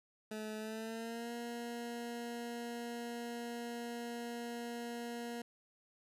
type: tone with pitch glide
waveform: 20% pulse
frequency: 215.8 to 236.7 Hz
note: A3 to A#3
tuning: -33 to +27 cents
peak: -36 dBFS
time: 0.31-5.42 s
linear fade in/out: 5 ms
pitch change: +160 cents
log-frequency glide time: 0.58-1.32 s
effects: resampled to 32000 Hz + 13-bit